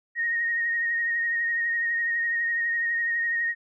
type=tone with vibrato; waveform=sine; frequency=1864.7 Hz; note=A#6; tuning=in tune; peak=-23 dBFS; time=0.15-3.55 s; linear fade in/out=50 ms; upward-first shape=triangle; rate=12 Hz; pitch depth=29 cents each way; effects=none